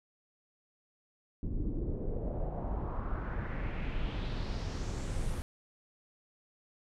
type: noise with low-pass filter sweep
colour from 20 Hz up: brown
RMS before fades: -35 dBFS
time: 1.43-5.42 s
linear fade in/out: 0 ms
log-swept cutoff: 260 to 11000 Hz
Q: 2.6
effects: none